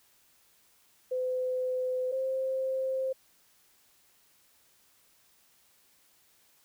sine tone pair in turn, 509 / 526 Hz, C5 / C5, -48 / +9 cents, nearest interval minor second, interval 57 cents, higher second, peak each -28 dBFS, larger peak neither, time 1.11-2.12 / 2.12-3.13 s, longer neither, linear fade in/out 10 ms, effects white hiss -65 dBFS RMS until 6.64 s

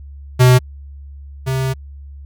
square tone pair in turn, 126.2 / 132.08 Hz, B2 / C3, +38 / +17 cents, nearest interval minor second, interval 79 cents, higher second, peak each -7 / -17 dBFS, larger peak first, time 0.39-0.59 / 1.46-1.74 s, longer second, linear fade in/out 20 ms, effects added 70 Hz sine -32 dBFS peak until 2.25 s

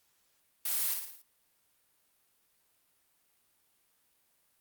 blue noise with echo, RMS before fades -32 dBFS, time 0.65-0.94 s, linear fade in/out 5 ms, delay 56 ms, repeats 5, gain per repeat -5 dB, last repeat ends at 1.22 s, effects white hiss -72 dBFS RMS until 4.6 s + Opus 48 kbps

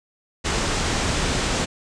pink low-pass noise, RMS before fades -23 dBFS, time 0.44-1.66 s, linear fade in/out 20 ms, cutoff 8500 Hz, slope 48 dB/octave, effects none

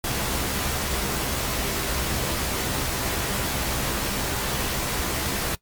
pink noise with comb filter, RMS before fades -26 dBFS, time 0.04-5.55 s, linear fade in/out 2 ms, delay 15 ms, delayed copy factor +0.5, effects noise-tail reverb RT60 0.1 s tail -19 dB re dry + MP3 96 kbps

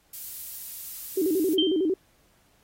violet noise, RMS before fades -36 dBFS, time 0.13-1.55 s, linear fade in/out 5 ms
sine tone with vibrato, 344.9 Hz, F4, 22 cents flat, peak -21 dBFS, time 1.17-1.94 s, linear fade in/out 5 ms, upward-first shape square, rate 11 Hz, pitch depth 170 cents each way
sine tone with exponential decay, 3136 Hz, G7, in tune, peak -19 dBFS, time 1.58-1.88 s, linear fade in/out 5 ms, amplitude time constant 64 ms
effects pink hiss -64 dBFS RMS until 2.63 s + AAC 48 kbps

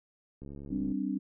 click train, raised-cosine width 3 ms, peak -32 dBFS, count 36, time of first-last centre 0.42-0.919 s, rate 70.2 Hz
sine chord, G suspended fourth, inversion none, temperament equal, 196 / 261.6 / 293.7 Hz, G3 / C4 / D4, 0 / 0 / 0 cents, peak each -34 dBFS, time 0.7-1.19 s, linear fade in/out 20 ms
effects none

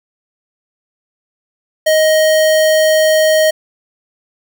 square tone, 626 Hz, D#5, 10 cents sharp, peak -9 dBFS, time 1.86-3.51 s, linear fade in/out 10 ms, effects none

